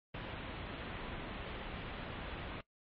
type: low-pass noise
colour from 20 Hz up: pink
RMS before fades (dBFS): -44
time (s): 0.14-2.61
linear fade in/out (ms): 5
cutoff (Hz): 3500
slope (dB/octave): 48
effects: noise-tail reverb RT60 0.1 s tail -19 dB re dry + MP3 32 kbps